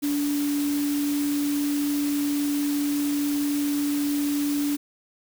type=tone in noise; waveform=sine; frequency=289.1 Hz; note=D4; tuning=27 cents flat; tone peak=-22 dBFS; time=0.02-4.77 s; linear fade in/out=20 ms; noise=white; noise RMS=-35 dBFS; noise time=0.02-4.77 s; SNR=+10 dB; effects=none